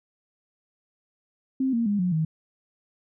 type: tone with pitch steps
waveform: sine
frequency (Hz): 263.7 / 232.2 / 204.5 / 180.11 / 158.62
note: C4 / A#3 / G#3 / F#3 / D#3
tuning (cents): +14 / -7 / -26 / -46 / +34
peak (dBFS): -21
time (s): 1.6-2.25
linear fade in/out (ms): 5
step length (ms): 130
effects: none